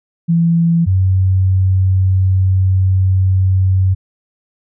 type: tone pair in turn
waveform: sine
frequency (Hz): 167.9 / 94.23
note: E3 / F#2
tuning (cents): +32 / +32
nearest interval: minor seventh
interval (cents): 1000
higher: first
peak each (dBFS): -9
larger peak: neither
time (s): 0.28-0.86 / 0.86-3.95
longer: second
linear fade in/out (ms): 20
effects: none